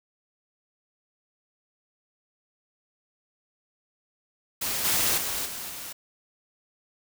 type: noise with level steps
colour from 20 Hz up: white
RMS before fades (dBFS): -29 / -24 / -30 / -36 / -38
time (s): 4.61-5.93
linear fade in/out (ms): 10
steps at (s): 4.84 / 5.17 / 5.45 / 5.69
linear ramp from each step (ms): 10
effects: none